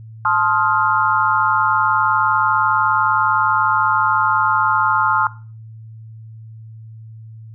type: chord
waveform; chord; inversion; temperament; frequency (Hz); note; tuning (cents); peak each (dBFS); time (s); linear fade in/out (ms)
sine; F dominant seventh; first; just; 873.1 / 1047.7 / 1257.2 / 1396.9; A5 / C6 / Eb6 / F6; -14 / +2 / +18 / 0; -19; 0.25-5.27; 2
effects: noise-tail reverb RT60 0.4 s tail -18 dB re dry + added 111 Hz sine -34 dBFS peak until 7.54 s